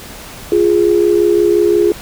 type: tone pair together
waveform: sine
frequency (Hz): 348.4 / 414.1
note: F4 / G#4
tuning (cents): -4 / -5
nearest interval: minor third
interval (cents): 299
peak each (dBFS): -11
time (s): 0.52-1.92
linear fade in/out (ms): 2
effects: pink hiss -32 dBFS RMS until 2.01 s